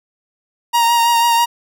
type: tone with vibrato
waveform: 45% pulse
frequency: 937 Hz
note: A#5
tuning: 9 cents sharp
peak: -11 dBFS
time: 0.73-1.46 s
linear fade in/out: 20 ms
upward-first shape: sine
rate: 6.1 Hz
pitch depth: 23 cents each way
effects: none